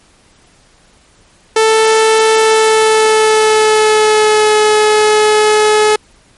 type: tone with pitch glide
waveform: sawtooth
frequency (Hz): 441.4 to 426.6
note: A4 to G#4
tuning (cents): +5 to +46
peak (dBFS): -3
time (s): 1.56-5.96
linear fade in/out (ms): 5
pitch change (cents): -59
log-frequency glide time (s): 2.37-4.57
effects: pink hiss -48 dBFS RMS until 6.37 s + MP3 48 kbps